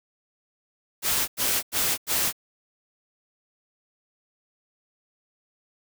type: noise bursts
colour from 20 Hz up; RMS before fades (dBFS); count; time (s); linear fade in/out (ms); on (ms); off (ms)
white; -24; 4; 1.02-2.327; 50; 260; 89
effects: none